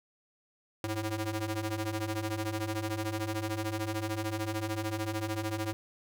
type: ring-modulated tone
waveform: sawtooth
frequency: 216.6 Hz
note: A3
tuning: 27 cents flat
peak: -25 dBFS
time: 0.84-5.73 s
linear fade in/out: 0 ms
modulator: 115 Hz
effects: none